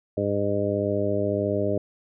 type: harmonic tone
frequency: 101.6 Hz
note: G#2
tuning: 38 cents flat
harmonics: 1 / 2 / 3 / 4 / 5 / 6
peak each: -30 / -31 / -30 / -28 / -30 / -27 dBFS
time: 0.17-1.78 s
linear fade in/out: 5 ms
effects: none